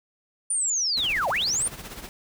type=linear two-way sweep; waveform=sine; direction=down then up; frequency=9420 to 513 to 9420 Hz; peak=-22 dBFS; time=0.5-1.68 s; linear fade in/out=5 ms; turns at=1.29 s
type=noise with tremolo; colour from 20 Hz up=pink; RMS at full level=-37 dBFS; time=0.97-2.09 s; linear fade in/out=0 ms; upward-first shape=sine; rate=16 Hz; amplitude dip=60%
effects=none